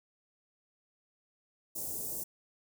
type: band-stop noise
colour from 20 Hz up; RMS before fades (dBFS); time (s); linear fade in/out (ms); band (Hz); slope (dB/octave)
white; -38; 1.75-2.24; 10; 660 to 7000; 24
effects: none